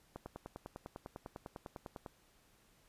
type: click train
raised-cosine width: 1 ms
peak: -30 dBFS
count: 20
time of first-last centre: 0.16-2.062 s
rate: 9.99 Hz
effects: pink hiss -69 dBFS RMS until 2.88 s + resampled to 32000 Hz